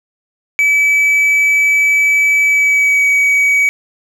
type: tone with pitch glide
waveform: triangle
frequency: 2296 to 2268 Hz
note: D7 to C#7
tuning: -40 to +39 cents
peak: -7 dBFS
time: 0.59-3.69 s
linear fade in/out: 0 ms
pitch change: -21 cents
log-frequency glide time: 2.45-3.06 s
effects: none